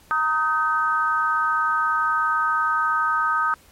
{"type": "tone cluster", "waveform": "sine", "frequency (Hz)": [925, 1257, 1540], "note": ["A#5", "D#6", "G6"], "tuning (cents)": [-14, 17, -31], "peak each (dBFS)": [-27, -20, -24], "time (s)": [0.11, 3.54], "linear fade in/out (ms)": 0, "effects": ["pink hiss -53 dBFS RMS until 3.71 s", "MP3 64 kbps"]}